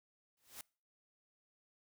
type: noise with exponential growth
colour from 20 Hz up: white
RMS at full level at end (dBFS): -45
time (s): 0.37-0.61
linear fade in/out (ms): 2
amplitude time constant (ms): 52
effects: noise-tail reverb RT60 0.4 s tail -25 dB re dry